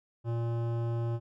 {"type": "tone with hard clipping", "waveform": "sine", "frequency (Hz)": 116.8, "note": "A#2", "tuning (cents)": 4, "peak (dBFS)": -31, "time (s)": [0.24, 1.2], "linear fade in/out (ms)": 50, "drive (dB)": 15, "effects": []}